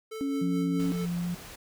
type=tone with tremolo; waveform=square; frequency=440 Hz; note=A4; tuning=in tune; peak=-36 dBFS; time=0.11-1.06 s; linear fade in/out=10 ms; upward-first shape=sine; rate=4.7 Hz; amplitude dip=50%
type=tone; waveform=sine; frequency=277.2 Hz; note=C#4; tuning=in tune; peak=-27 dBFS; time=0.21-0.92 s; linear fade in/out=0 ms
type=tone with vibrato; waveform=sine; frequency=174.61 Hz; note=F3; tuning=in tune; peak=-28 dBFS; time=0.41-1.35 s; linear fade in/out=10 ms; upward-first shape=square; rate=2.4 Hz; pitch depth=8 cents each way
type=noise; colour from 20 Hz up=pink; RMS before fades=-45 dBFS; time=0.79-1.56 s; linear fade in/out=10 ms
effects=none